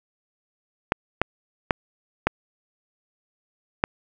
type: clicks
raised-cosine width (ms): 0.5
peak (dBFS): -3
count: 5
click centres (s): 0.921 / 1.216 / 1.708 / 2.27 / 3.839
effects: none